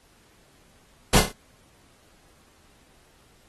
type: noise with echo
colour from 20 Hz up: pink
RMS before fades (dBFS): -18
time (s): 1.13-1.2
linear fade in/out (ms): 5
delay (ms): 30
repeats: 4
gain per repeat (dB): -6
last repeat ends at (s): 1.32
effects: pink hiss -59 dBFS RMS until 3.48 s + AAC 32 kbps